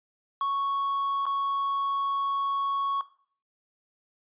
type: tone with dropouts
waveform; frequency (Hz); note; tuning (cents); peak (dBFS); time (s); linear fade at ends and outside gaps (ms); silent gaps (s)
triangle; 1108.7; C#6; 0; -23; 0.41-3.01; 1; 1.255-1.265
effects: noise-tail reverb RT60 0.5 s tail -17 dB re dry + resampled to 8000 Hz